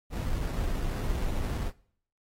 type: noise with sample-and-hold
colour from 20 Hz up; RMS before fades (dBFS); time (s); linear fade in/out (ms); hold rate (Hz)
brown; -30; 0.1-1.72; 50; 3150
effects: noise-tail reverb RT60 0.6 s tail -22 dB re dry + AAC 48 kbps